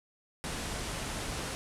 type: low-pass noise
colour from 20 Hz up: pink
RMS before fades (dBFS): -37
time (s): 0.44-1.55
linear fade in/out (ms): 0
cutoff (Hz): 11000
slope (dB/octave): 48
effects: none